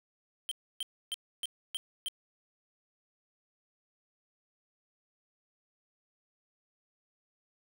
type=tone bursts; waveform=square; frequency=3136 Hz; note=G7; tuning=in tune; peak=-33 dBFS; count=6; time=0.49-2.084 s; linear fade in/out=0 ms; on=24 ms; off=290 ms; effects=none